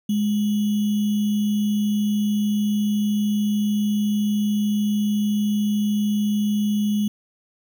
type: tone with sample-and-hold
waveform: sine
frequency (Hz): 208.2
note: G#3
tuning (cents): +5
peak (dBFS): -18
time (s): 0.09-7.08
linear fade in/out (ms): 5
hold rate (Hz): 3150
effects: none